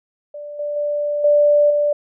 sine tone with level steps, 587.3 Hz, D5, in tune, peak -29 / -21 / -18 / -10 / -14 dBFS, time 0.34-1.93 s, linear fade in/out 5 ms, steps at 0.59 / 0.76 / 1.24 / 1.7 s, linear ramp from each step 5 ms, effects none

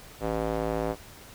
square tone with band-pass filter, 55 Hz, A1, in tune, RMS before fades -29 dBFS, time 0.2-0.96 s, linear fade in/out 50 ms, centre 560 Hz, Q 1.4, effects pink hiss -48 dBFS RMS until 1.34 s

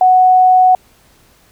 sine tone, 740 Hz, F#5, in tune, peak -5 dBFS, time 0.01-0.75 s, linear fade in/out 2 ms, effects pink hiss -50 dBFS RMS until 1.51 s

